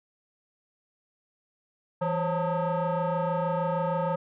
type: tone with frequency modulation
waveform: sine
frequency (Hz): 192.2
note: G3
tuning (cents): -34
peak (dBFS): -23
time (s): 2.01-4.16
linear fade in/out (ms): 10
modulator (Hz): 358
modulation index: 2.5
effects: tanh soft clip ceiling -22 dBFS